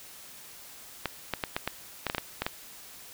clicks, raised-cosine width 0.3 ms, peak -12 dBFS, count 11, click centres 1.057 / 1.337 / 1.438 / 1.565 / 1.676 / 2.067 / 2.099 / 2.148 / 2.182 / 2.42 / 2.465 s, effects white hiss -48 dBFS RMS until 3.13 s

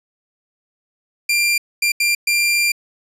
sawtooth tone bursts at uneven times, 2382 Hz, D7, 24 cents sharp, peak -11 dBFS, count 4, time 1.29-1.58 / 1.82-1.92 / 2-2.15 / 2.27-2.72 s, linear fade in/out 5 ms, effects resampled to 32000 Hz

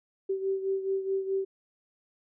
sine beating tone pair, 385.6 / 390.3 Hz, G4 / G4, -28 / -8 cents, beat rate 4.7 Hz, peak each -28 / -34 dBFS, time 0.29-1.45 s, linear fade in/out 10 ms, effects none

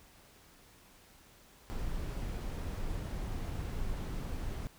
brown noise, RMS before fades -37 dBFS, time 1.7-4.67 s, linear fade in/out 0 ms, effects pink hiss -60 dBFS RMS until 4.78 s

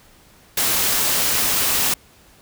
white noise, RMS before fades -19 dBFS, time 0.57-1.94 s, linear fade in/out 5 ms, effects pink hiss -51 dBFS RMS until 2.41 s

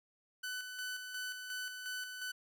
sawtooth tone with tremolo, 1500 Hz, F#6, 23 cents sharp, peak -35 dBFS, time 0.43-2.32 s, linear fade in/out 10 ms, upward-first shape square, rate 2.8 Hz, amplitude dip 45%, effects none

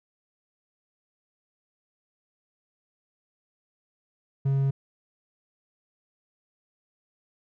triangle tone, 136.7 Hz, C#3, 24 cents flat, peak -19 dBFS, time 4.45-4.71 s, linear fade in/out 10 ms, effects none

